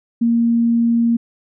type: tone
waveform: sine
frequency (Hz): 233.1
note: A#3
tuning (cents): 0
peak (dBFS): -12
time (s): 0.21-1.17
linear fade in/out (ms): 10
effects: none